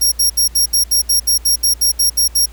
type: tone bursts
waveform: 20% pulse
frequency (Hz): 5590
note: F8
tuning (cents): +1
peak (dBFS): -5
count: 14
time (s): 0.01-2.46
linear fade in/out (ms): 10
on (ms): 110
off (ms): 70
effects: added 57 Hz sine -33 dBFS peak until 2.52 s + pink hiss -45 dBFS RMS until 2.52 s